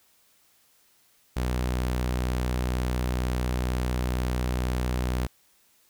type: tone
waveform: sawtooth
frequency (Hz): 62.1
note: B1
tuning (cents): +10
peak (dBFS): -21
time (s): 1.36-5.27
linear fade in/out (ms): 10
effects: white hiss -63 dBFS RMS until 5.89 s